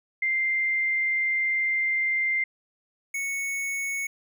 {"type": "tone pair in turn", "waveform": ["sine", "square"], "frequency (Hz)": [2093, 2213], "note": ["C7", "C#7"], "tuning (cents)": [0, -3], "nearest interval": "minor second", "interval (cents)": 97, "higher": "second", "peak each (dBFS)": [-22, -28], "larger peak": "first", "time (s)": [[0.22, 2.44], [3.14, 4.07]], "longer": "first", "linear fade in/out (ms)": 5, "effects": []}